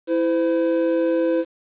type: tone pair together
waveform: triangle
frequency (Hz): 330 / 510.7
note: E4 / C5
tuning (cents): +2 / -42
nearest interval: minor sixth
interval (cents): 756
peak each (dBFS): -18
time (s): 0.07-1.45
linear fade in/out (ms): 50
effects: resampled to 8000 Hz + 8-bit